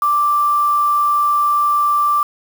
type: tone with quantisation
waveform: sine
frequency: 1174.7 Hz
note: D6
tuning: in tune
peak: -12 dBFS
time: 0.02-2.23 s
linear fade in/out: 2 ms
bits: 5
effects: none